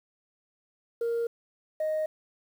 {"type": "tone pair in turn", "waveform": "sine", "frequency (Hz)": [466.2, 622.3], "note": ["A#4", "D#5"], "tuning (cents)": [0, 0], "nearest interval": "perfect fourth", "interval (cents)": 500, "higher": "second", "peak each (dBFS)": -24, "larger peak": "neither", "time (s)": [[1.01, 1.27], [1.8, 2.06]], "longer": "neither", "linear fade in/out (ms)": 5, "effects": ["tanh soft clip ceiling -24 dBFS", "9-bit"]}